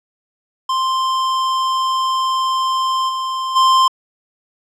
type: tone with level steps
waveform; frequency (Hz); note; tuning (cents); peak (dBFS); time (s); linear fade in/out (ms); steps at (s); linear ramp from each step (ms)
square; 1046.5; C6; 0; -16 / -20 / -10; 0.69-3.88; 5; 3.08 / 3.55; 20
effects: low-pass 6000 Hz 12 dB/octave